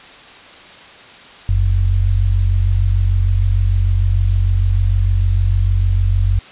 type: tone pair together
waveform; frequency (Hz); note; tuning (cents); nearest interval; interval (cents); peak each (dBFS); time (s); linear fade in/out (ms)
sine; 45.88 / 92.5; F#1 / F#2; -14 / 0; octave; 1214; -14; 1.49-6.39; 0
effects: white hiss -39 dBFS RMS until 6.51 s + resampled to 8000 Hz